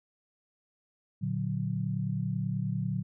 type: chord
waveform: sine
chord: Bb augmented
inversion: none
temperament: equal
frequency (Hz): 116.54 / 146.83 / 185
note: Bb2 / D3 / F#3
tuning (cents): 0 / 0 / 0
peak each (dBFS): -33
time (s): 1.21-3.03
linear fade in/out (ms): 20
effects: none